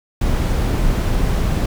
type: noise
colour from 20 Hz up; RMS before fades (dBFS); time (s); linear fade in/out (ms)
brown; -17; 0.21-1.66; 5
effects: none